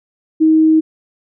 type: tone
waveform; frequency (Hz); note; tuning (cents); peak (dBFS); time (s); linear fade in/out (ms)
sine; 316.1; D#4; +27; -7; 0.4-0.81; 20
effects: none